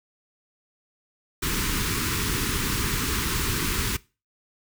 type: band-stop noise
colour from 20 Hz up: pink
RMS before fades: -26 dBFS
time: 1.42-3.97 s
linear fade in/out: 10 ms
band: 430 to 990 Hz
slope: 48 dB/octave
effects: noise-tail reverb RT60 0.3 s tail -21 dB re dry